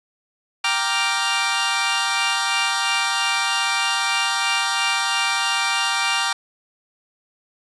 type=chord; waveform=15% pulse; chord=G minor seventh; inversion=none; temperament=equal; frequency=784 / 932.3 / 1174.7 / 1396.9 Hz; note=G5 / Bb5 / D6 / F6; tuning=0 / 0 / 0 / 0 cents; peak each=-19 / -18 / -18 / -18 dBFS; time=0.64-6.33 s; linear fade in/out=5 ms; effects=resampled to 22050 Hz + 8-bit